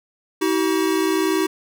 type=tone pair together; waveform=square; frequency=319 / 379.3 Hz; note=D#4 / F#4; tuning=+43 / +43 cents; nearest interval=minor third; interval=300 cents; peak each=-21 dBFS; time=0.41-1.47 s; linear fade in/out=10 ms; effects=none

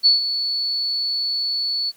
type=tone with ADSR envelope; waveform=sine; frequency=4435 Hz; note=C#8; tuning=in tune; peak=-9 dBFS; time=0.03-1.92 s; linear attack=30 ms; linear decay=140 ms; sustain=-11 dB; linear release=33 ms; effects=white hiss -54 dBFS RMS until 1.96 s

